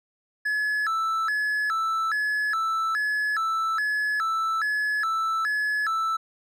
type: tone with vibrato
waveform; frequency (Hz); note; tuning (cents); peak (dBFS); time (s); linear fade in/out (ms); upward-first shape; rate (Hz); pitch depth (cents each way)
triangle; 1500; F#6; +23; -21; 0.45-6.17; 10; square; 1.2; 220
effects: none